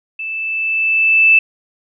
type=tone with level ramp; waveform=sine; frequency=2637 Hz; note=E7; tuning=in tune; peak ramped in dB=-22 to -5 dBFS; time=0.19-1.39 s; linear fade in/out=5 ms; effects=none